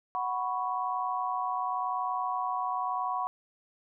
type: chord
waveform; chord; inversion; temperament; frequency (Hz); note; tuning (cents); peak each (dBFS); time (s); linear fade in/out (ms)
sine; F# suspended fourth; none; equal; 740 / 987.8 / 1108.7; F#5 / B5 / C#6; 0 / 0 / 0; -33; 0.15-3.27; 0
effects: none